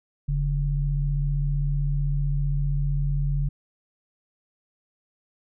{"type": "tone pair together", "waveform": "sine", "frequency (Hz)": [42.37, 142.6], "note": ["E1", "C#3"], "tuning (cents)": [48, 49], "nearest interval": "octave + major sixth", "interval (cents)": 2101, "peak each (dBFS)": -24, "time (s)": [0.28, 3.49], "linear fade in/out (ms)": 10, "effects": []}